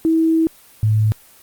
sine tone pair in turn, 323.8 / 108.06 Hz, E4 / A2, -31 / -31 cents, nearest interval octave + perfect fifth, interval 1900 cents, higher first, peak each -12 dBFS, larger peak neither, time 0.05-0.47 / 0.83-1.12 s, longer first, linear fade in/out 0 ms, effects white hiss -47 dBFS RMS until 1.42 s + Opus 24 kbps

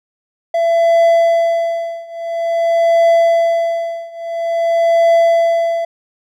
triangle tone with tremolo, 671 Hz, E5, 31 cents sharp, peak -5 dBFS, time 0.54-5.85 s, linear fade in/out 5 ms, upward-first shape triangle, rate 0.49 Hz, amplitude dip 95%, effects none

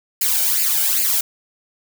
blue noise with flanger, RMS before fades -18 dBFS, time 0.21-1.21 s, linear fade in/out 5 ms, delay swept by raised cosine 0.42 to 1.36 ms, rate 2.5 Hz, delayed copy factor +0.8, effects none

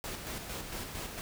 pink noise with tremolo, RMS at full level -39 dBFS, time 0.04-1.21 s, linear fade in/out 0 ms, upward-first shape square, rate 4.4 Hz, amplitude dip 40%, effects none

